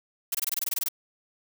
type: noise bursts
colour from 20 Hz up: blue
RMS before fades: -27 dBFS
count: 12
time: 0.32-0.886 s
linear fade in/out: 5 ms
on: 27 ms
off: 22 ms
effects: none